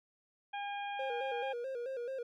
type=harmonic tone; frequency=810 Hz; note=G#5; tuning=43 cents flat; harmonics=1 / 2 / 3 / 4; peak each=-38 / -46 / -47 / -50 dBFS; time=0.53-1.53 s; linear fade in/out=10 ms
type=tone with vibrato; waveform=triangle; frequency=504 Hz; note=B4; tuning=35 cents sharp; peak=-35 dBFS; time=0.99-2.23 s; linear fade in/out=5 ms; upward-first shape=square; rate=4.6 Hz; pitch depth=92 cents each way
effects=none